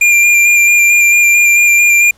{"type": "tone with vibrato", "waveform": "square", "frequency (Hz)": 2393, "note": "D7", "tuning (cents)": 32, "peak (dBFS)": -6, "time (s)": [0.01, 2.11], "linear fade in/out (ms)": 5, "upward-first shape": "square", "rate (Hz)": 4.5, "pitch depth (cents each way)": 12, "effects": ["pink hiss -49 dBFS RMS until 2.17 s", "low-pass 11000 Hz 12 dB/octave"]}